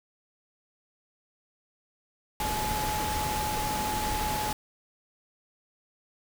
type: tone in noise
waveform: sine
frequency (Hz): 850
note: G#5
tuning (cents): +40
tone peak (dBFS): -30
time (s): 2.4-4.53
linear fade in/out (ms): 2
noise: pink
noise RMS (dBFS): -32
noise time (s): 2.4-4.53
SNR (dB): -1
effects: none